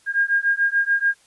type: beating tone pair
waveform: sine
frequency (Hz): 1615 / 1621.9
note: G#6 / G#6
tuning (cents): -49 / -41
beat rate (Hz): 6.9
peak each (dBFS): -20 / -20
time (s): 0.06-1.15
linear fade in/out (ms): 50
effects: white hiss -57 dBFS RMS until 1.26 s + resampled to 24000 Hz